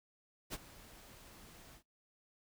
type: noise with ADSR envelope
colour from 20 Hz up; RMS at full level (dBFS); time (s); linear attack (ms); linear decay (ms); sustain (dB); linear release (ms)
pink; -40; 0.5-1.83; 36; 34; -17; 89
effects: noise-tail reverb RT60 0.2 s tail -26 dB re dry